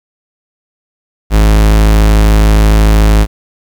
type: tone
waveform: 45% pulse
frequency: 53 Hz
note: G#1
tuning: 36 cents sharp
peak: -4 dBFS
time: 1.3-3.27 s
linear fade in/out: 50 ms
effects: 7-bit